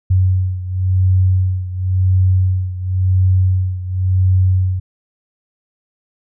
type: beating tone pair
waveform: sine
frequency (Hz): 92.7 / 93.64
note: F#2 / F#2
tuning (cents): +4 / +21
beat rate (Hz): 0.94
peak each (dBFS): -13 / -17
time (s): 0.1-4.8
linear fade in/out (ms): 10
effects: none